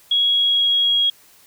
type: tone with pitch glide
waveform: sine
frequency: 3322 to 3299 Hz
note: G#7 to G#7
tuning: 0 to -12 cents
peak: -14 dBFS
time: 0.11-1.1 s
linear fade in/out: 5 ms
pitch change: -12 cents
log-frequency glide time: 0.28-0.79 s
effects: white hiss -51 dBFS RMS until 1.46 s